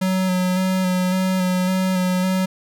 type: tone with vibrato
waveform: square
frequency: 185 Hz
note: F#3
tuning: in tune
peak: -18 dBFS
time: 0.01-2.46 s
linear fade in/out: 10 ms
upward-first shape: square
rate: 1.8 Hz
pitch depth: 19 cents each way
effects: none